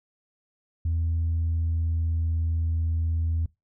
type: tone with pitch glide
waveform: sine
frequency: 82.41 to 81.89 Hz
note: E2 to E2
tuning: 0 to -11 cents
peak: -21 dBFS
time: 0.85-3.46 s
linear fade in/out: 5 ms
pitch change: -11 cents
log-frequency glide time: 1.33-2.36 s
effects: noise-tail reverb RT60 0.2 s tail -23 dB re dry + tanh soft clip ceiling -20 dBFS